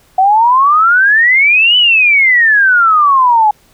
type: exponential two-way sweep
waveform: sine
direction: up then down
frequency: 740 to 3014 to 829 Hz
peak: -5 dBFS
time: 0.18-3.51 s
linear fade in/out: 5 ms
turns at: 1.77 s
effects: pink hiss -49 dBFS RMS until 3.73 s